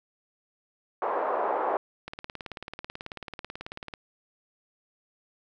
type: band-pass noise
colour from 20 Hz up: white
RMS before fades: -28 dBFS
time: 1.02-1.77 s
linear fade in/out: 2 ms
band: 420 to 1000 Hz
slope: 24 dB/octave
type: click train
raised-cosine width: 0.3 ms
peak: -21 dBFS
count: 35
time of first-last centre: 2.08-3.938 s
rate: 18.3 Hz
effects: none